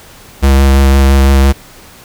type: tone with vibrato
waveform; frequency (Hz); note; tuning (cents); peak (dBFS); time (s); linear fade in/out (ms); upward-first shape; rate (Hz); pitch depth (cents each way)
square; 68; C#2; -33; -5; 0.42-1.53; 20; sine; 5.9; 16
effects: pink hiss -37 dBFS RMS until 2.04 s